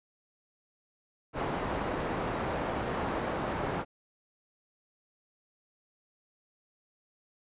white low-pass noise, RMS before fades -33 dBFS, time 1.33-3.85 s, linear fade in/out 50 ms, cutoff 910 Hz, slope 12 dB/octave, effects resampled to 8000 Hz

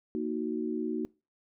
sine chord, D# minor, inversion second, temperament equal, 233.1 / 311.1 / 370 Hz, A#3 / D#4 / F#4, 0 / 0 / 0 cents, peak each -34 dBFS, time 0.15-1.05 s, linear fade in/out 0 ms, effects noise-tail reverb RT60 0.3 s tail -24 dB re dry

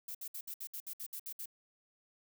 violet noise bursts, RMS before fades -43 dBFS, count 11, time 0.08-1.458 s, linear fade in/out 5 ms, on 68 ms, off 63 ms, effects none

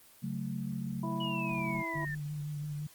sine chord, F# minor, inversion second, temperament equal, 138.59 / 185 / 220 Hz, C#3 / F#3 / A3, 0 / 0 / 0 cents, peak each -38 dBFS, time 0.22-1.83 s, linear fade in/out 20 ms
harmonic tone, 329.6 Hz, E4, in tune, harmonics 1 / 2 / 3, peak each -40 / -43 / -38 dBFS, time 1.03-2.05 s, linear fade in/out 5 ms
sine exponential sweep, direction down, 2960 to 1760 Hz, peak -37 dBFS, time 1.2-2.15 s, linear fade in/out 5 ms
sine tone with vibrato, 148.3 Hz, D3, 17 cents sharp, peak -35 dBFS, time 1.95-2.87 s, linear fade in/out 5 ms, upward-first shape sine, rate 5.9 Hz, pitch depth 28 cents each way
effects white hiss -58 dBFS RMS until 2.94 s + Opus 24 kbps

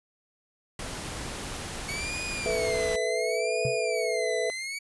pink noise, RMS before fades -36 dBFS, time 0.79-2.96 s, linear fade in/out 2 ms
sawtooth tone with vibrato, 2223 Hz, C#7, 4 cents sharp, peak -29 dBFS, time 1.88-4.79 s, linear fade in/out 10 ms, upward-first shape sine, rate 0.7 Hz, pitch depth 180 cents each way
sine chord, A suspended second, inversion none, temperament equal with one note detuned, 436.7 / 493.9 / 659.3 Hz, A4 / B4 / E5, -13 / 0 / 0 cents, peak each -30 dBFS, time 2.46-4.5 s, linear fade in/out 0 ms
triangle tone with exponential decay, 130.6 Hz, C3, 3 cents flat, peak -22 dBFS, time 3.65-3.79 s, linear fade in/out 2 ms, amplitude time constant 30 ms
effects resampled to 24000 Hz

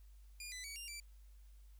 15% pulse tone with pitch steps, 2420 / 2002 / 2263 / 2795 / 2336 Hz, D#7 / B6 / C#7 / F7 / D7, -49 / +23 / +35 / +1 / -10 cents, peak -39 dBFS, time 0.4-1 s, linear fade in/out 2 ms, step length 120 ms, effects added 50 Hz sine -56 dBFS peak until 1.79 s + white hiss -75 dBFS RMS until 1.79 s

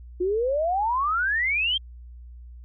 sine exponential sweep, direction up, 349.2 to 3247 Hz, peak -21 dBFS, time 0.2-1.78 s, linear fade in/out 10 ms, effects added 60 Hz sine -40 dBFS peak until 2.64 s

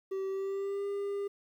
triangle tone with pitch glide, 385.3 to 401.4 Hz, G4 to G4, -30 to +41 cents, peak -30 dBFS, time 0.11-1.28 s, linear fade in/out 10 ms, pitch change +71 cents, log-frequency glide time 0.29-0.86 s, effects 11-bit

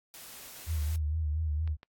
white noise, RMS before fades -47 dBFS, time 0.14-0.96 s, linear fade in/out 0 ms
sine tone with vibrato, 77.5 Hz, D#2, 6 cents flat, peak -28 dBFS, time 0.66-1.77 s, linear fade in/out 50 ms, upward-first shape sine, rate 4.3 Hz, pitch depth 72 cents each way
clicks, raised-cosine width 0.3 ms, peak -33 dBFS, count 2, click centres 1.676 / 1.831 s
effects noise-tail reverb RT60 0.1 s tail -25 dB re dry + AAC 64 kbps

